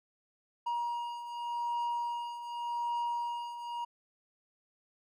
triangle beating tone pair, 949 / 949.86 Hz, A#5 / A#5, +31 / +32 cents, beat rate 0.86 Hz, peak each -38 / -32 dBFS, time 0.66-3.85 s, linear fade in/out 10 ms, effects none

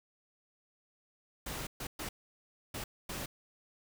pink noise bursts at uneven times, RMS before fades -40 dBFS, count 5, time 1.46-1.67 / 1.8-1.87 / 1.99-2.09 / 2.74-2.84 / 3.09-3.26 s, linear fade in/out 5 ms, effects none

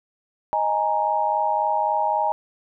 sine chord, D# suspended fourth, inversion none, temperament just, 622.3 / 829.7 / 933.4 Hz, D#5 / G#5 / A#5, 0 / -2 / +2 cents, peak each -26 / -22 / -23 dBFS, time 0.53-2.32 s, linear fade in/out 0 ms, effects none

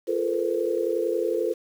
sine tone cluster, 346 / 429.8 / 461 / 511 Hz, F4 / A4 / A#4 / C5, -16 / -41 / -19 / -41 cents, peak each -28 dBFS, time 0.07-1.54 s, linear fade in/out 20 ms, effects 8-bit

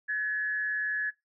sine tone with frequency modulation, 1701 Hz, G#6, 41 cents sharp, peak -27 dBFS, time 0.08-1.11 s, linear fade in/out 20 ms, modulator 162 Hz, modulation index 0.37, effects noise-tail reverb RT60 0.2 s tail -23 dB re dry

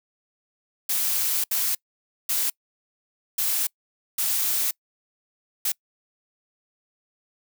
blue noise bursts at uneven times, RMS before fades -24 dBFS, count 6, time 0.89-1.44 / 1.51-1.75 / 2.29-2.5 / 3.38-3.67 / 4.18-4.71 / 5.65-5.72 s, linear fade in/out 5 ms, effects noise-tail reverb RT60 0.1 s tail -26 dB re dry

